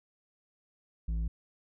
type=tone with low-pass filter; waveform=square; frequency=55.5 Hz; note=A1; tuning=16 cents sharp; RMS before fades=-32 dBFS; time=1.08-1.28 s; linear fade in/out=5 ms; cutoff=130 Hz; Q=1.4; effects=none